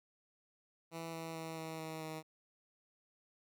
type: tone with pitch steps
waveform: 10% pulse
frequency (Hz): 164.81 / 163.39 / 161.98 / 160.58 / 159.2 / 157.82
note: E3 / E3 / E3 / E3 / D#3 / D#3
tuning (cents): 0 / -15 / -30 / -45 / +40 / +25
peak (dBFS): -34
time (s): 0.91-2.23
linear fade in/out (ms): 50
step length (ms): 220
effects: none